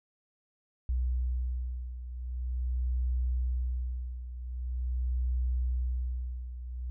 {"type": "beating tone pair", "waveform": "sine", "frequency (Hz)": [62, 62.44], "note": ["B1", "B1"], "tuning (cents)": [7, 20], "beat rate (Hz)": 0.44, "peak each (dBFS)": [-30, -35], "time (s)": [0.89, 6.9], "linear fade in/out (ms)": 0, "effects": []}